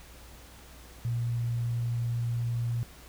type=tone; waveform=sine; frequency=118.5 Hz; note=A#2; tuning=29 cents sharp; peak=-27 dBFS; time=1.05-2.83 s; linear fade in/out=0 ms; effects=added 60 Hz sine -51 dBFS peak until 3.08 s + pink hiss -52 dBFS RMS until 3.08 s